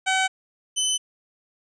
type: tone pair in turn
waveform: 15% pulse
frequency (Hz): 759 / 3027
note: F#5 / F#7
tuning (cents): +44 / +39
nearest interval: 2 octaves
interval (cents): 2395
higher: second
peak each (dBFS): -13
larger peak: neither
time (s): 0.06-0.28 / 0.76-0.98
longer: neither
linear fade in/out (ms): 20
effects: resampled to 22050 Hz